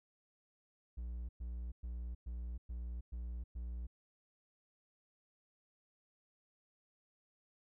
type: tone bursts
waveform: triangle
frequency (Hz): 59.6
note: A#1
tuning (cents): +39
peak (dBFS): -38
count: 7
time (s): 0.97-3.87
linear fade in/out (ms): 10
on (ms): 320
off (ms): 110
effects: none